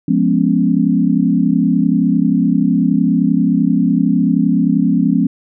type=chord; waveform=sine; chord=C# dominant seventh; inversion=first; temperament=equal; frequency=174.61 / 207.7 / 246.9 / 277.2 Hz; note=E#3 / G#3 / B3 / C#4; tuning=0 / 0 / 0 / 0 cents; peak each=-16 dBFS; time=0.08-5.27 s; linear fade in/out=5 ms; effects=none